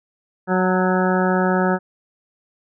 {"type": "harmonic tone with a mistuned harmonic", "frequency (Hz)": 185, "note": "F#3", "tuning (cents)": 0, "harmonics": [1, 2, 3, 4, 5, 7, 8, 9], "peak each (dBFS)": [-19, -22, -24, -25, -26, -27, -28, -29], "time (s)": [0.47, 1.79], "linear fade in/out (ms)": 50, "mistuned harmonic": 5, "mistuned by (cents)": -23, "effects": []}